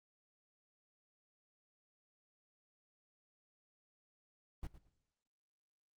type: noise with echo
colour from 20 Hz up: brown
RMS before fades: -41 dBFS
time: 4.63-4.67 s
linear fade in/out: 2 ms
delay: 110 ms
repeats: 2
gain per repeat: -14 dB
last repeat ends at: 4.89 s
effects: noise-tail reverb RT60 0.9 s tail -20 dB re dry + Opus 24 kbps